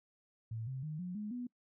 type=tone with pitch steps; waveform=sine; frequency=112.6 / 131.6 / 153.82 / 179.78 / 210.1 / 245.6 Hz; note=A2 / C3 / D#3 / F#3 / G#3 / B3; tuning=+40 / +10 / -20 / -50 / +20 / -9 cents; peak=-38 dBFS; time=0.51-1.47 s; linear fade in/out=5 ms; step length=160 ms; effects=noise-tail reverb RT60 0.1 s tail -24 dB re dry